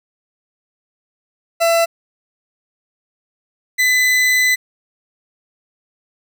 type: tone pair in turn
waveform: 40% pulse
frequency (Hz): 670 / 2008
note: E5 / B6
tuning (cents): +28 / +28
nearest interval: octave + perfect fifth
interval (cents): 1900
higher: second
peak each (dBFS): -11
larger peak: neither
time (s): 1.6-1.86 / 3.78-4.56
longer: second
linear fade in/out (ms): 20
effects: none